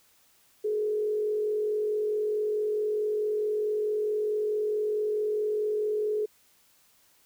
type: tone with frequency modulation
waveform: sine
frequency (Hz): 424.6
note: G#4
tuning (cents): +38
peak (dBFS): -25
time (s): 0.64-6.26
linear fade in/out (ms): 10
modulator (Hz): 44.6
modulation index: 0.37
effects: white hiss -63 dBFS RMS until 7.25 s